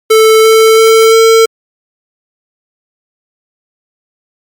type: tone with pitch steps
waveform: square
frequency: 440 / 443.3 / 446.7 / 450 Hz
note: A4 / A4 / A4 / A4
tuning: 0 / +13 / +26 / +39 cents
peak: -3 dBFS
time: 0.1-1.46 s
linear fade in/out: 10 ms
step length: 340 ms
effects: MP3 96 kbps